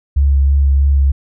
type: tone with vibrato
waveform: sine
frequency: 69.4 Hz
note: C#2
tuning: 3 cents sharp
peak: -8 dBFS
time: 0.16-1.12 s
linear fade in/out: 10 ms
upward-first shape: sine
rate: 3.1 Hz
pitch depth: 19 cents each way
effects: none